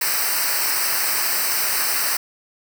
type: noise with comb filter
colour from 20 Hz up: white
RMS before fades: -21 dBFS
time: 0.01-2.17 s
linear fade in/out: 5 ms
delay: 0.29 ms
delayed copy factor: -0.9
effects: none